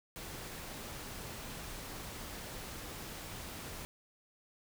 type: noise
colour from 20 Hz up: pink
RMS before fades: -45 dBFS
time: 0.16-3.85 s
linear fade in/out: 0 ms
effects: none